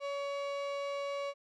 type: tone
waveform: 35% pulse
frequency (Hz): 563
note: C#5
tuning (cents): +27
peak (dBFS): -33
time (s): 0-1.34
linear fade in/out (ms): 50
effects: low-pass 4000 Hz 12 dB/octave